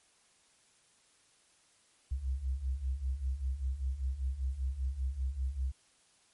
sine beating tone pair, 62.6 / 67.7 Hz, B1 / C#2, +24 / -40 cents, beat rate 5.1 Hz, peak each -37 / -33 dBFS, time 2.11-5.72 s, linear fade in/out 10 ms, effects white hiss -67 dBFS RMS until 6.33 s + MP3 48 kbps

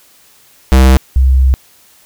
square / sine tone pair in turn, 65.41 / 65.41 Hz, C2 / C2, 0 / 0 cents, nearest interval unison, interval 0 cents, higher neither, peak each -4 / -5 dBFS, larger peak first, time 0.72-0.97 / 1.16-1.54 s, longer second, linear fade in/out 0 ms, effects white hiss -46 dBFS RMS until 2.05 s

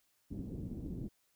white low-pass noise, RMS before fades -42 dBFS, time 0.3-1.09 s, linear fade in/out 20 ms, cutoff 290 Hz, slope 24 dB/octave, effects white hiss -75 dBFS RMS until 1.35 s

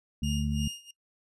harmonic tone, 72.9 Hz, D2, 12 cents flat, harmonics 1 / 2 / 3, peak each -31 / -31 / -31 dBFS, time 0.22-0.68 s, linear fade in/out 5 ms
sawtooth tone with tremolo, 2836 Hz, F7, 26 cents sharp, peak -32 dBFS, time 0.23-0.91 s, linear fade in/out 5 ms, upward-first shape sine, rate 2.9 Hz, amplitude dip 90%
effects noise-tail reverb RT60 0.1 s tail -20 dB re dry + resampled to 24000 Hz

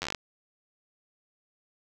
slowing click train, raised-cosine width 0.2 ms, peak -14 dBFS, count 9, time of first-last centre 0.02-0.148 s, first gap 10 ms, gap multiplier 1.13, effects none

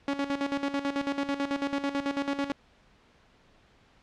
sawtooth tone with tremolo, 280 Hz, C#4, 18 cents sharp, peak -22 dBFS, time 0.08-2.52 s, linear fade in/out 2 ms, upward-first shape square, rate 9.1 Hz, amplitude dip 70%, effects pink hiss -61 dBFS RMS until 4.02 s + low-pass 4000 Hz 12 dB/octave

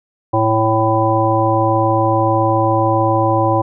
harmonic tone, 110.8 Hz, A2, 13 cents sharp, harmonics 1 / 3 / 5 / 7 / 9, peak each -18 / -18 / -18 / -18 / -18 dBFS, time 0.33-3.62 s, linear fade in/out 10 ms, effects none

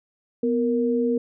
sine tone pair together, 247.2 / 466.2 Hz, B3 / A#4, +2 / 0 cents, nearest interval major seventh, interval 1098 cents, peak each -22 dBFS, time 0.43-1.18 s, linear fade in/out 5 ms, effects none

